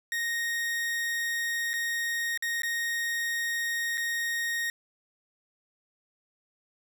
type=tone with dropouts; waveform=40% pulse; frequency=1863 Hz; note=A#6; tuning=2 cents flat; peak=-27 dBFS; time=0.12-4.7 s; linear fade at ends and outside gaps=1 ms; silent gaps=1.733-1.738 / 2.375-2.424 / 2.62-2.633 / 3.974-3.978 s; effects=none